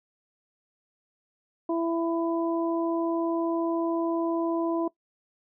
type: harmonic tone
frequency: 333.2 Hz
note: E4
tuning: 19 cents sharp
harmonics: 1 / 2 / 3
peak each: -25 / -31 / -35 dBFS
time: 1.69-4.88 s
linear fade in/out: 5 ms
effects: noise-tail reverb RT60 0.1 s tail -20 dB re dry